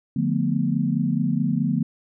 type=chord; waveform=sine; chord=B half-diminished seventh; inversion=first; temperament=just; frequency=148.16 / 177.8 / 222.2 / 246.9 Hz; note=D3 / F3 / A3 / B3; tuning=+16 / +31 / +17 / 0 cents; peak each=-25 dBFS; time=0.16-1.83 s; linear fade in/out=5 ms; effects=none